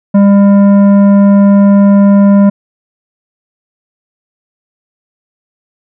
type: tone with tanh clipping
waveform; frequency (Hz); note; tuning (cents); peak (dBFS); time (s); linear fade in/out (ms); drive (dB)
triangle; 200.2; G3; +37; -4; 0.14-2.5; 10; 15
effects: none